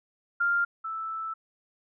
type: tone pair in turn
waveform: sine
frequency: 1396.9 / 1318.5 Hz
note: F6 / E6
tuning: 0 / 0 cents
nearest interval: minor second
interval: 100 cents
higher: first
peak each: -22 / -31 dBFS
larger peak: first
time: 0.4-0.65 / 0.84-1.34 s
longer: second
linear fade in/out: 10 ms
effects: none